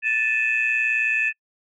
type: tone cluster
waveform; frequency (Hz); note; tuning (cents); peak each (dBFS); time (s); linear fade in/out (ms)
sine; 1757 / 2504 / 2623; A6 / D#7 / E7; -3 / +10 / -9; -23; 0.02-1.33; 50
effects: noise-tail reverb RT60 0.1 s tail -26 dB re dry + tanh soft clip ceiling -10 dBFS